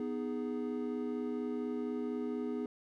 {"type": "chord", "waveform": "triangle", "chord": "G# minor", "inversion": "first", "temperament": "equal", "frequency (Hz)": [246.9, 311.1, 415.3], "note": ["B3", "D#4", "G#4"], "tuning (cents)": [0, 0, 0], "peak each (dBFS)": [-35, -39, -37], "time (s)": [0, 2.66], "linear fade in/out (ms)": 2, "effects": []}